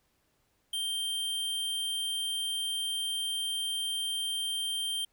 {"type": "tone", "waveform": "square", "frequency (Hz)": 3160, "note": "G7", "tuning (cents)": 13, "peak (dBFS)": -31, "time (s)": [0.73, 5.05], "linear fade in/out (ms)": 5, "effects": ["pink hiss -73 dBFS RMS until 5.12 s"]}